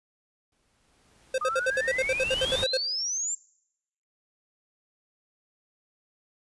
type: noise with exponential growth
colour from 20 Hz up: pink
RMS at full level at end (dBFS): -33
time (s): 0.52-2.64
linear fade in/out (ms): 2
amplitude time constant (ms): 460
type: tone bursts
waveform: square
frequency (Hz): 523.3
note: C5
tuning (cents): 0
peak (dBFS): -24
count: 14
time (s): 1.34-2.773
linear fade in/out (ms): 5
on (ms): 42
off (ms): 65
type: exponential sweep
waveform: sine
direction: up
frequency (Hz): 1200 to 7459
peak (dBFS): -27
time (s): 1.41-3.35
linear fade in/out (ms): 5
effects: noise-tail reverb RT60 0.8 s tail -24 dB re dry + resampled to 24000 Hz